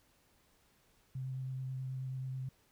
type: tone with vibrato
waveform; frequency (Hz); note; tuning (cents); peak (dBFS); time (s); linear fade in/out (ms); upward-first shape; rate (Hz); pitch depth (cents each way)
sine; 130.81; C3; 0; -37; 1.15-2.49; 5; sine; 9.3; 13
effects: pink hiss -70 dBFS RMS until 2.71 s